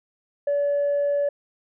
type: tone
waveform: sine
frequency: 573 Hz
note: D5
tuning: 43 cents flat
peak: -18 dBFS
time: 0.47-1.29 s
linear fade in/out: 5 ms
effects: tanh soft clip ceiling -17 dBFS